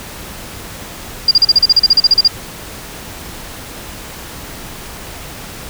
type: tone bursts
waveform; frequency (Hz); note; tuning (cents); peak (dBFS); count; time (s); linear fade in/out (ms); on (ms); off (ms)
sine; 4809; D8; +40; -4; 15; 1.28-2.278; 5; 32; 37
effects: pink hiss -30 dBFS RMS until 5.69 s